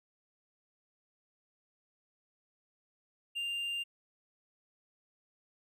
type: tone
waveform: triangle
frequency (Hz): 2794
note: F7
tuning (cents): 0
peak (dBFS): -32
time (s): 3.35-3.84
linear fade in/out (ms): 20
effects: none